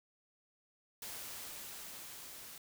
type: noise with level ramp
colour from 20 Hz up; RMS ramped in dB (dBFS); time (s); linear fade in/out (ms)
white; -45 to -51; 1.02-2.58; 2
effects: none